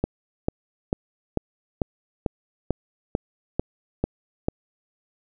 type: click train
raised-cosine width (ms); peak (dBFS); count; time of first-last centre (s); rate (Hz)
2; -8; 11; 0.04-4.484; 2.25
effects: none

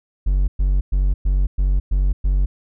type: tone bursts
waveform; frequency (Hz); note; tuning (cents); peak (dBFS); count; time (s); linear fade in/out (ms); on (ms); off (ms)
triangle; 47.18; F#1; +34; -12; 7; 0.26-2.46; 10; 220; 110
effects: none

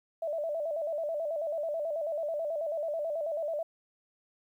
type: tone with vibrato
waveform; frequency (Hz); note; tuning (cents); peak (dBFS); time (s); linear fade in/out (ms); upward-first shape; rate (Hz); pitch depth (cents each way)
sine; 624; D#5; +5; -30; 0.22-3.63; 5; square; 9.2; 95
effects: 11-bit

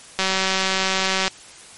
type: click train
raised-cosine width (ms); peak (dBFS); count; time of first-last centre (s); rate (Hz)
0.2; -3; 208; 0.19-1.279; 190
effects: white hiss -43 dBFS RMS until 1.77 s + MP3 48 kbps

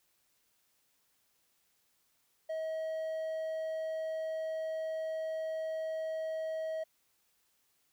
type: tone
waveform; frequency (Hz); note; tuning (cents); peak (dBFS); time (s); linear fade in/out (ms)
triangle; 638; D#5; +43; -32; 2.49-6.84; 10
effects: white hiss -74 dBFS RMS until 7.92 s

